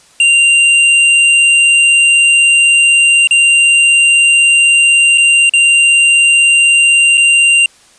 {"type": "tone with dropouts", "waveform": "square", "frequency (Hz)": 2778, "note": "F7", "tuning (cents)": -10, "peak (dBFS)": -6, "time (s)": [0.2, 7.66], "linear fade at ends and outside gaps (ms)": 2, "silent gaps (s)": [[3.273, 3.309], [5.176, 5.18], [5.495, 5.536], [7.173, 7.177]], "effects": ["white hiss -45 dBFS RMS until 7.98 s", "resampled to 22050 Hz"]}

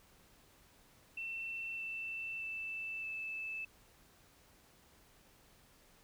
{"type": "tone with pitch steps", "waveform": "sine", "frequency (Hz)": [2688, 2668, 2648, 2628], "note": ["E7", "E7", "E7", "E7"], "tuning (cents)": [33, 20, 7, -6], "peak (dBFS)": -39, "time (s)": [1.17, 3.65], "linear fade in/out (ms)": 5, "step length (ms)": 620, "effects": ["pink hiss -65 dBFS RMS until 6.03 s"]}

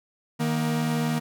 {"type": "tone pair together", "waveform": "45% pulse", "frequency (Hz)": [156, 235.9], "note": ["D#3", "A#3"], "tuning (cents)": [5, 21], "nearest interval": "perfect fifth", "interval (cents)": 716, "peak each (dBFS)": -26, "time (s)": [0.39, 1.2], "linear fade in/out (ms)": 20, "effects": []}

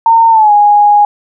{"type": "tone with pitch glide", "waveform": "sine", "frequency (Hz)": [912, 826.7], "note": ["A#5", "G#5"], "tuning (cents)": [-38, -8], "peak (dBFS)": -3, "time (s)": [0.06, 1.05], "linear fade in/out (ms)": 2, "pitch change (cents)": -170, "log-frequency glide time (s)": [0.3, 0.52], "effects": []}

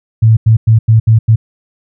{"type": "tone bursts at uneven times", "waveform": "sine", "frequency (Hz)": 111.5, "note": "A2", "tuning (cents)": 23, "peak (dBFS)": -3, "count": 6, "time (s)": [[0.22, 0.37], [0.46, 0.57], [0.67, 0.79], [0.88, 1], [1.07, 1.19], [1.28, 1.36]], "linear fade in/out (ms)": 10, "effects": []}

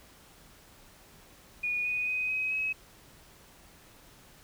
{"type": "tone with pitch steps", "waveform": "sine", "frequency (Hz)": [2453, 2479, 2505, 2531, 2557], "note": ["D#7", "D#7", "D#7", "D#7", "D#7"], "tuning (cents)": [-25, -7, 11, 29, 47], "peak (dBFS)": -28, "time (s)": [1.63, 2.73], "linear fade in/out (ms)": 10, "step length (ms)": 220, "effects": ["pink hiss -56 dBFS RMS until 4.43 s"]}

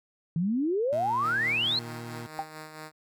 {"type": "exponential sweep", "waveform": "sine", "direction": "up", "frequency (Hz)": [157.2, 4285], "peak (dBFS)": -24, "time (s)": [0.36, 1.79], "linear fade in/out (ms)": 2}
{"type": "tone with pitch glide", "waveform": "20% pulse", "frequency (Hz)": [116.54, 118.1], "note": ["A#2", "A#2"], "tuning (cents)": [0, 23], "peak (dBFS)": -33, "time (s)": [0.92, 2.27], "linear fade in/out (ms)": 10, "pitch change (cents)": 23, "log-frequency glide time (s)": [1.21, 2.02]}
{"type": "tone with tremolo", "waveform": "5% pulse", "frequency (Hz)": 155.56, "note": "D#3", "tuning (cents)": 0, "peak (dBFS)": -28, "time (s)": [1.21, 2.92], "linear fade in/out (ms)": 50, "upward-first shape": "sine", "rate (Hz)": 4.5, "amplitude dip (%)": 50}
{"type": "tone with exponential decay", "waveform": "sine", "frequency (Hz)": 787, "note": "G5", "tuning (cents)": 7, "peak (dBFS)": -24, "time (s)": [2.39, 2.51], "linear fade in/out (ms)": 0, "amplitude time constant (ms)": 24}
{"effects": []}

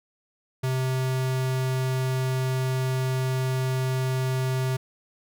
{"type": "tone", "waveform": "square", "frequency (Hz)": 130.1, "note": "C3", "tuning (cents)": -9, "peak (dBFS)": -24, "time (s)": [0.63, 4.77], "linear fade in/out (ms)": 10, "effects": []}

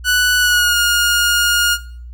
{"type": "tone with pitch glide", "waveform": "sawtooth", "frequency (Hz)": [1482, 1425.7], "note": ["F#6", "F6"], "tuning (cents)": [2, 35], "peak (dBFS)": -8, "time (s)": [0.04, 1.78], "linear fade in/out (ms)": 50, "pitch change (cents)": -67, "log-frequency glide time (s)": [0.38, 0.77], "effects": ["noise-tail reverb RT60 0.5 s tail -18 dB re dry", "added 60 Hz sine -30 dBFS peak until 2.13 s"]}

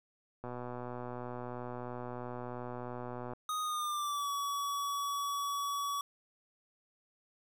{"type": "click train", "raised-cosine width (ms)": 1, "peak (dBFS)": -28, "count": 357, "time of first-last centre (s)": [0.44, 3.334], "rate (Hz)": 123}
{"type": "tone with pitch glide", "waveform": "square", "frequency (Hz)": [1244.5, 1134.6], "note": ["D#6", "C#6"], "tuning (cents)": [0, 40], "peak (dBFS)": -34, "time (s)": [3.49, 6.01], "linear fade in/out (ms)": 2, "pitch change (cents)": -160, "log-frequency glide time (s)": [3.62, 4.3]}
{"effects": []}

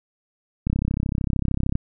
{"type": "click train", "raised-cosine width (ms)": 5, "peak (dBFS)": -10, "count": 37, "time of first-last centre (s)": [0.67, 1.754], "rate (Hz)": 33.2, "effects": []}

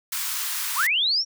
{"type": "high-pass noise", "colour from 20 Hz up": "white", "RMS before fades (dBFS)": -28, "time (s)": [0.12, 0.87], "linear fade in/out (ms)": 5, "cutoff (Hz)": 930, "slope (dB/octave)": 48}
{"type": "linear sweep", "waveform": "sine", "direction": "up", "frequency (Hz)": [830.6, 5700], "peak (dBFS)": -19, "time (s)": [0.75, 1.25], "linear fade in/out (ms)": 50}
{"effects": []}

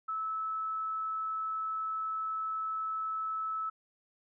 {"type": "tone", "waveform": "sine", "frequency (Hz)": 1304, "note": "E6", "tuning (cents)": -19, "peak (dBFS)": -32, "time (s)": [0.08, 3.7], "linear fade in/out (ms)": 10, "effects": []}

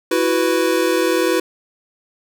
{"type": "chord", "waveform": "square", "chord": "E suspended second", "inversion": "none", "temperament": "equal", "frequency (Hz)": [329.6, 370, 493.9], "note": ["E4", "F#4", "B4"], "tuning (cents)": [0, 0, 0], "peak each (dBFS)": -20, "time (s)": [0.11, 1.4], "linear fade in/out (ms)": 5, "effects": []}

